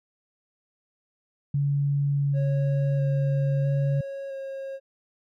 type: tone with pitch glide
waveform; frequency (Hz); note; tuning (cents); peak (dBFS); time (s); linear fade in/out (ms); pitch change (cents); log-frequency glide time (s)
sine; 141.9 to 140.92; C#3 to C#3; +41 to +29; -21; 1.54-4.01; 5; -12; 2.11-2.36
type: tone with vibrato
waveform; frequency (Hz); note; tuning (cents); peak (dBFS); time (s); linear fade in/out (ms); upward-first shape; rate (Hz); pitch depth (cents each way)
triangle; 545; C#5; -29; -30; 2.33-4.8; 50; square; 0.76; 13
effects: none